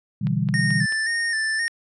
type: chord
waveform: sine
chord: E minor seventh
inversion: second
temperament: equal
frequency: 123.47 / 146.83 / 164.81 / 196 Hz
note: B2 / D3 / E3 / G3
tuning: 0 / 0 / 0 / 0 cents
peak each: -25 dBFS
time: 0.21-0.86 s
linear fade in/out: 10 ms
type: click train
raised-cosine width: 0.3 ms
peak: -22 dBFS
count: 4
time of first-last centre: 0.27-0.924 s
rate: 4.59 Hz
type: tone with vibrato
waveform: square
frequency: 1805 Hz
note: A6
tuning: 44 cents sharp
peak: -22 dBFS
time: 0.54-1.68 s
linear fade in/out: 0 ms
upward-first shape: square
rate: 1.9 Hz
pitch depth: 39 cents each way
effects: resampled to 24000 Hz